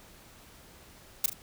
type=noise with echo; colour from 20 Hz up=blue; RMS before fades=-23 dBFS; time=1.24-1.26 s; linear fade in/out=5 ms; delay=37 ms; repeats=2; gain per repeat=-8 dB; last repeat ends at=1.334 s; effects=pink hiss -54 dBFS RMS until 1.42 s